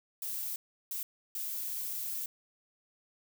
violet noise bursts at uneven times, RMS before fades -37 dBFS, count 3, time 0.22-0.56 / 0.91-1.03 / 1.35-2.26 s, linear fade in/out 2 ms, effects none

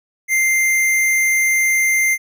square tone, 2093 Hz, C7, in tune, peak -14 dBFS, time 0.28-2.18 s, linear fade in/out 50 ms, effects none

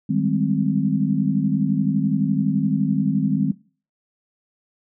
sine chord, Ab major seventh, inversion second, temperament equal, 155.56 / 196 / 207.7 / 261.6 Hz, Eb3 / G3 / Ab3 / C4, 0 / 0 / 0 / 0 cents, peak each -23 dBFS, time 0.09-3.52 s, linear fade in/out 10 ms, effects noise-tail reverb RT60 0.4 s tail -21 dB re dry

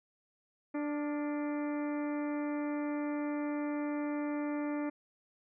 harmonic tone with a mistuned harmonic, 294.5 Hz, D4, 5 cents sharp, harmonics 1 / 2 / 3 / 4 / 5 / 6 / 7 / 8, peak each -33 / -41 / -46 / -49 / -52 / -52 / -52 / -55 dBFS, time 0.74-4.9 s, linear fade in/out 10 ms, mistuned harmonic 5, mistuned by -57 cents, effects none

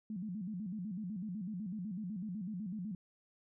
sine tone with vibrato, 196 Hz, G3, in tune, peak -38 dBFS, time 0.1-2.95 s, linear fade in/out 2 ms, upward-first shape square, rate 8 Hz, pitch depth 170 cents each way, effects none

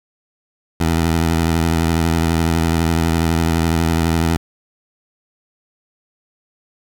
15% pulse tone with vibrato, 82.3 Hz, E2, 2 cents flat, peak -8 dBFS, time 0.8-4.37 s, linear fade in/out 5 ms, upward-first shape sine, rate 12 Hz, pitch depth 45 cents each way, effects 8-bit

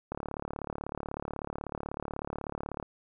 click train, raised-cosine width 1 ms, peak -21 dBFS, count 99, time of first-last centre 0.12-2.827 s, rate 36.2 Hz, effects none

